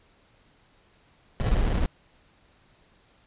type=noise with sample-and-hold; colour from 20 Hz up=brown; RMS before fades=-23 dBFS; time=1.4-1.86 s; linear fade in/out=0 ms; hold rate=1225 Hz; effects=pink hiss -61 dBFS RMS until 3.26 s + resampled to 8000 Hz